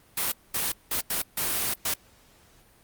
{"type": "noise bursts at uneven times", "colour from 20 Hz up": "white", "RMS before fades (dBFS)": -27, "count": 6, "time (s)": [[0.17, 0.32], [0.54, 0.72], [0.91, 1.01], [1.1, 1.22], [1.37, 1.74], [1.85, 1.94]], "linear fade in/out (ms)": 5, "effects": ["pink hiss -58 dBFS RMS until 2.83 s", "Opus 32 kbps"]}